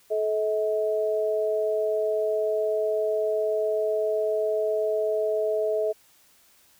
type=tone pair together; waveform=sine; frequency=431.9 / 639.5 Hz; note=A4 / D#5; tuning=-32 / +47 cents; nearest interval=perfect fifth; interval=679 cents; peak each=-25 dBFS; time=0.1-5.93 s; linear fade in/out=20 ms; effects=white hiss -59 dBFS RMS until 6.79 s